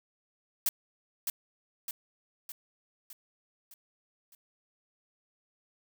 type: noise with echo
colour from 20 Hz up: blue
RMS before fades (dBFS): -27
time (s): 0.66-0.69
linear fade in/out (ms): 2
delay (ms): 610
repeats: 6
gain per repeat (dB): -5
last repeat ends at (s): 4.35
effects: none